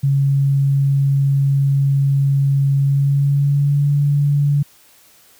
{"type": "tone with pitch glide", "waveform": "sine", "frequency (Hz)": [138.59, 143.73], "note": ["C#3", "D3"], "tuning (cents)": [0, -37], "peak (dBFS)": -12, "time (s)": [0.03, 4.63], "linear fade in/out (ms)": 10, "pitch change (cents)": 63, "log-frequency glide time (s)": [2.79, 3.9], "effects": ["white hiss -50 dBFS RMS until 5.39 s"]}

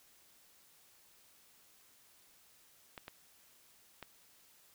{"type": "clicks", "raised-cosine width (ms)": 0.3, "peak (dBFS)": -29, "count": 3, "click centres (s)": [2.978, 3.081, 4.027], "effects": ["white hiss -65 dBFS RMS until 4.74 s"]}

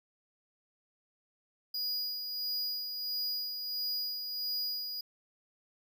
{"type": "tone with tremolo", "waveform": "square", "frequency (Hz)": 4900, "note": "D#8", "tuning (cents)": -27, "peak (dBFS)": -32, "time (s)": [1.74, 5.01], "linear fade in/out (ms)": 5, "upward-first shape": "sine", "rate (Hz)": 1.5, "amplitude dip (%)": 45, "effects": []}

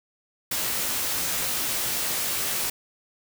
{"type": "noise with comb filter", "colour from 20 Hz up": "white", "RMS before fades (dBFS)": -27, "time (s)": [0.51, 2.7], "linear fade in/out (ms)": 5, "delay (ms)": 17, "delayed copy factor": 0.5, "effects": []}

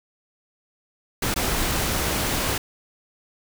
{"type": "noise with dropouts", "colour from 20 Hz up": "pink", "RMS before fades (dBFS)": -24, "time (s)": [1.22, 2.58], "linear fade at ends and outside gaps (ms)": 5, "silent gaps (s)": [1.342, 1.36], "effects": []}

